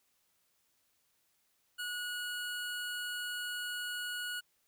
25% pulse tone, 1456 Hz, F#6, 28 cents flat, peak -33 dBFS, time 1.78-4.41 s, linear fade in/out 20 ms, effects white hiss -75 dBFS RMS until 4.67 s

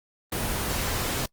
pink noise, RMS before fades -28 dBFS, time 0.32-1.26 s, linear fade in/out 5 ms, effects noise-tail reverb RT60 0.1 s tail -26 dB re dry + Opus 24 kbps

